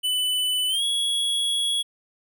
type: tone with pitch glide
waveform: square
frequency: 2995 to 3342 Hz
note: F#7 to G#7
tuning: +20 to +10 cents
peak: -22 dBFS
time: 0.03-1.83 s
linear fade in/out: 20 ms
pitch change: +190 cents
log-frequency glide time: 0.68-0.83 s
effects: none